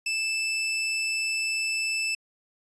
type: tone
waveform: sawtooth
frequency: 2637 Hz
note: E7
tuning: in tune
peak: -22 dBFS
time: 0.06-2.15 s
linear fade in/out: 5 ms
effects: resampled to 22050 Hz